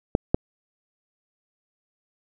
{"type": "clicks", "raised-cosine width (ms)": 2, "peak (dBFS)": -4, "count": 2, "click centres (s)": [0.151, 0.345], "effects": []}